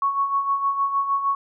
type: tone with tremolo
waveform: sine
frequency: 1108.7 Hz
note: C#6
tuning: in tune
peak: -17 dBFS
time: 0.02-1.35 s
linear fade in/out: 2 ms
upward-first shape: sine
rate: 6.5 Hz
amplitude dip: 60%
effects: none